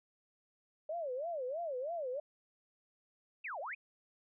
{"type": "tone with vibrato", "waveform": "sine", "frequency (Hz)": 587.3, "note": "D5", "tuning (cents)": 0, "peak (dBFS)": -36, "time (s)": [0.89, 2.2], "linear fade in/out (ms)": 5, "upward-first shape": "sine", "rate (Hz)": 3.1, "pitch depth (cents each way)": 290}
{"type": "exponential two-way sweep", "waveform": "sine", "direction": "down then up", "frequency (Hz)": [2797, 523.3, 2657], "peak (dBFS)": -39, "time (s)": [3.44, 3.75], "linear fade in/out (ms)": 10, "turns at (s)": 3.6}
{"effects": []}